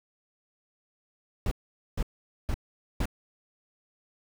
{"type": "noise bursts", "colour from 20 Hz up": "brown", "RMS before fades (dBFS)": -27, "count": 4, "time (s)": [1.46, 3.056], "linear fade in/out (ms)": 2, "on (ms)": 54, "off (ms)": 460, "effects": []}